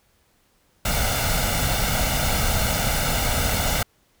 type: noise with comb filter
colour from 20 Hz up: pink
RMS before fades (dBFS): -22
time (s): 0.85-3.83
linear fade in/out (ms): 5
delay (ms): 1.4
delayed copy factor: +0.65
effects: pink hiss -63 dBFS RMS until 4.2 s